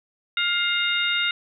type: harmonic tone with a mistuned harmonic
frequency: 704 Hz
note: F5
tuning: 14 cents sharp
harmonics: 2 / 3 / 4 / 5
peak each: -26 / -26 / -26 / -26 dBFS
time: 0.37-1.31 s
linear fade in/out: 2 ms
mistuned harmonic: 5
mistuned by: +82 cents
effects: none